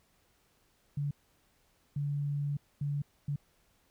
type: tone bursts at uneven times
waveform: sine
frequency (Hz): 143.8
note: D3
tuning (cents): -36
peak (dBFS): -30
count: 4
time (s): 0.97-1.11 / 1.96-2.57 / 2.81-3.02 / 3.28-3.36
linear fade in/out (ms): 5
effects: pink hiss -70 dBFS RMS until 3.9 s